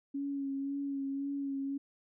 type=tone with vibrato; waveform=sine; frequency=277.2 Hz; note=C#4; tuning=in tune; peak=-33 dBFS; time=0.14-1.78 s; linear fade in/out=10 ms; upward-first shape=sine; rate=1.9 Hz; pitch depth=25 cents each way; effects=none